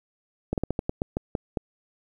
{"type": "slowing click train", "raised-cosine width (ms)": 2, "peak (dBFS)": -12, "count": 10, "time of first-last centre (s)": [0.53, 1.572], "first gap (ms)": 48, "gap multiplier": 1.21, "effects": ["9-bit"]}